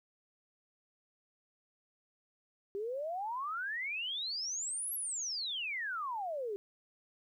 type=exponential two-way sweep; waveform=sine; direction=up then down; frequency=387.4 to 11690 to 387.4 Hz; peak=-35 dBFS; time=2.75-6.56 s; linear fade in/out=0 ms; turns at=4.94 s; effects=12-bit